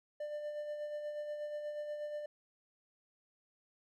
triangle tone with tremolo, 595 Hz, D5, 22 cents sharp, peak -35 dBFS, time 0.2-2.26 s, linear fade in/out 5 ms, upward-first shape sine, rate 8.3 Hz, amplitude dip 40%, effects none

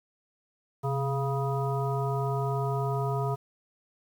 harmonic tone with a mistuned harmonic, 138.59 Hz, C#3, in tune, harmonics 1 / 3 / 5 / 7 / 9, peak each -28 / -33 / -35 / -36 / -38 dBFS, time 0.83-3.36 s, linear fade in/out 20 ms, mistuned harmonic 1, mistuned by -90 cents, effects 9-bit

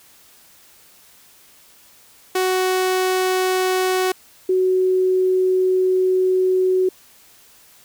sawtooth / sine tone pair in turn, 371.8 / 371.8 Hz, F#4 / F#4, +8 / +8 cents, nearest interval unison, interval 0 cents, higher neither, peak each -13 / -14 dBFS, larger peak first, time 2.35-4.12 / 4.49-6.89 s, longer second, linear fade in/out 5 ms, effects white hiss -50 dBFS RMS until 7.84 s

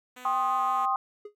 5% pulse tone with vibrato, 246.9 Hz, B3, in tune, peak -32 dBFS, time 0.16-0.86 s, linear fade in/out 10 ms, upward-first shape square, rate 5.8 Hz, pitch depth 26 cents each way
sine chord, C minor, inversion second, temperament equal with one note detuned, 784 / 1056.8 / 1244.5 Hz, G5 / C6 / Eb6, 0 / +17 / 0 cents, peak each -28 dBFS, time 0.25-0.96 s, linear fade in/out 2 ms
triangle tone with exponential decay, 415.3 Hz, G#4, in tune, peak -33 dBFS, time 1.25-1.35 s, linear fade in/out 5 ms, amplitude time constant 20 ms
effects none

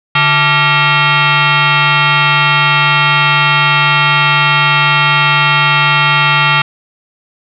sine tone with frequency modulation, 657 Hz, E5, 6 cents flat, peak -7 dBFS, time 0.15-6.62 s, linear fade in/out 5 ms, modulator 511 Hz, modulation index 5.3, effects none

